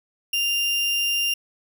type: tone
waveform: 35% pulse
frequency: 2794 Hz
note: F7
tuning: in tune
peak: -19 dBFS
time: 0.33-1.34 s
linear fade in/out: 5 ms
effects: none